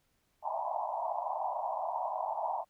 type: band-pass noise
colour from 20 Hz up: white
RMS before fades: -35 dBFS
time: 0.42-2.65 s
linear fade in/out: 50 ms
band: 620 to 1000 Hz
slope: 96 dB/octave
effects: pink hiss -75 dBFS RMS until 2.69 s